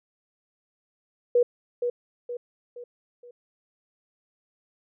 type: tone with echo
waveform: sine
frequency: 484.5 Hz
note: B4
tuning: 33 cents flat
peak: -16 dBFS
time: 1.35-1.43 s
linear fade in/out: 5 ms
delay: 470 ms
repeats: 4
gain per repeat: -7 dB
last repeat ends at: 3.31 s
effects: none